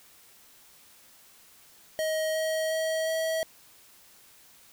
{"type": "tone with pitch steps", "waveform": "square", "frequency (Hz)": [630, 634.7, 639.5, 644.4], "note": ["D#5", "D#5", "D#5", "E5"], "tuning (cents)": [21, 34, 47, -39], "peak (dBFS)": -27, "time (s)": [1.99, 3.43], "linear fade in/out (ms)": 0, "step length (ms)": 360, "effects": ["white hiss -56 dBFS RMS until 4.72 s"]}